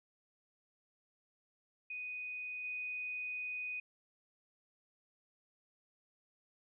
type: tone with level steps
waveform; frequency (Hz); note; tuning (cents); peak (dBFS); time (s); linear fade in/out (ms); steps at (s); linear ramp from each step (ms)
sine; 2489; D#7; 0; -40 / -38; 1.9-3.8; 5; 2.64; 5
effects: none